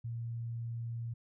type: tone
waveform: sine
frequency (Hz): 116.54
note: A#2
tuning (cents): 0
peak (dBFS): -36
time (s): 0.04-1.14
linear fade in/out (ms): 10
effects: none